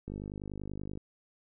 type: click train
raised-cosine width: 3 ms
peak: -27 dBFS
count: 46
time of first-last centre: 0.08-0.975 s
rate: 50.3 Hz
effects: none